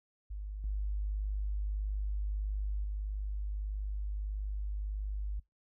sine tone with level steps, 50.8 Hz, G#1, 38 cents flat, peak -37 / -31 / -33 dBFS, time 0.3-5.4 s, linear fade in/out 10 ms, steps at 0.64 / 2.84 s, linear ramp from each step 2 ms, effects noise-tail reverb RT60 0.2 s tail -26 dB re dry

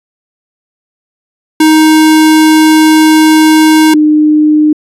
square / sine tone pair in turn, 312.9 / 304 Hz, D#4 / D#4, +10 / -40 cents, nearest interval unison, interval 50 cents, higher first, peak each -3 dBFS, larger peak neither, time 1.6-3.94 / 3.94-4.73 s, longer first, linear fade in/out 5 ms, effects resampled to 32000 Hz

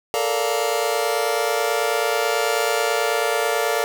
sawtooth chord, Bb major seventh, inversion third, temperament just, 437 / 466.2 / 582.7 / 699.2 Hz, A4 / Bb4 / D5 / F5, -12 / 0 / -14 / +2 cents, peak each -21 dBFS, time 0.14-3.84 s, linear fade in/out 0 ms, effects none

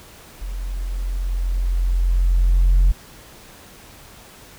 sine tone with level ramp, 44.1 Hz, F1, 18 cents sharp, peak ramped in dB -25 to -8 dBFS, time 0.41-2.92 s, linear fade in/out 10 ms, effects tanh soft clip ceiling -9 dBFS + pink hiss -44 dBFS RMS until 4.58 s

